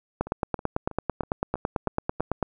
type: two click trains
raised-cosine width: 1 ms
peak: -10 / -24 dBFS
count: 21 / 7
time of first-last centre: 0.21-2.427 / 0.27-2.199 s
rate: 9.02 / 3.11 Hz
effects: none